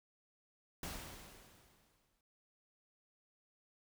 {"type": "noise with exponential decay", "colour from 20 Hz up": "pink", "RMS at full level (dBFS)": -43, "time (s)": [0.83, 2.21], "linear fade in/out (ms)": 2, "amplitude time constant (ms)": 300, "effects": []}